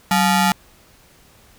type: ring-modulated tone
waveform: sawtooth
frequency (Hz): 523.3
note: C5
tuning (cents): 0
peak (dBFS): -7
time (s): 0.11-0.52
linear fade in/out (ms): 2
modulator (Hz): 334
effects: pink hiss -51 dBFS RMS until 1.58 s